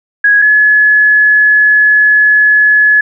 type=tone pair in turn; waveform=sine; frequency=1661.2 / 1703 Hz; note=G#6 / G#6; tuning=0 / +43 cents; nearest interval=unison; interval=43 cents; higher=second; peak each=-4 dBFS; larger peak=neither; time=0.24-0.42 / 0.42-3.01 s; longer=second; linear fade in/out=5 ms; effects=none